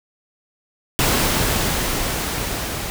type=noise with level ramp; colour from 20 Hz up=pink; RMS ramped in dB=-17 to -27 dBFS; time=0.99-2.9 s; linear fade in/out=0 ms; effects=none